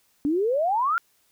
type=exponential sweep; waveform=sine; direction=up; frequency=277.4 to 1431 Hz; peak=-20 dBFS; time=0.25-0.98 s; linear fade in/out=0 ms; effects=white hiss -65 dBFS RMS until 1.31 s